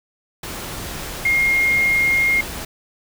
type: tone in noise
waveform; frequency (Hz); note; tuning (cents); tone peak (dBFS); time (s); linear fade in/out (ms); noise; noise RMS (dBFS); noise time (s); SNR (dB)
sine; 2135; C7; +34; -14; 1.25-2.41; 5; pink; -30; 0.43-2.65; +13
effects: none